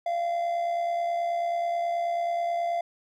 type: tone with amplitude modulation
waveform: triangle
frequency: 688 Hz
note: F5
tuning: 26 cents flat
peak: -21 dBFS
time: 0.06-2.81 s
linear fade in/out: 5 ms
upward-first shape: sine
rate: 69.3 Hz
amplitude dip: 45%
effects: none